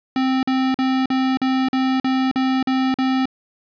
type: tone bursts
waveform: square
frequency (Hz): 261.6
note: C4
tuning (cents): 0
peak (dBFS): -17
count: 10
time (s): 0.16-3.256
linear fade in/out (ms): 2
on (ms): 270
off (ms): 44
effects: resampled to 11025 Hz + 9-bit